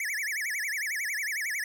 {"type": "tone with vibrato", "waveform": "square", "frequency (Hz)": 1975.5, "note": "B6", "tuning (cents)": 0, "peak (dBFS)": -30, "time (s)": [0, 1.64], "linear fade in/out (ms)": 2, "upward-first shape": "sine", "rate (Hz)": 11, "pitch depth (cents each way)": 280, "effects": []}